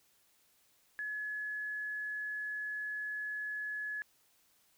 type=tone; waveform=sine; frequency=1700 Hz; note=G#6; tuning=40 cents sharp; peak=-36 dBFS; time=0.99-4.02 s; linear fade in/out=0 ms; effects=white hiss -70 dBFS RMS until 4.77 s